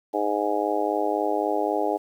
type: harmonic tone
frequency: 103.83 Hz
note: G#2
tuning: in tune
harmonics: 3 / 4 / 5 / 6 / 7 / 8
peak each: -29 / -28 / -30 / -29 / -30 / -28 dBFS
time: 0.13-1.98 s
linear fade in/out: 20 ms
effects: 9-bit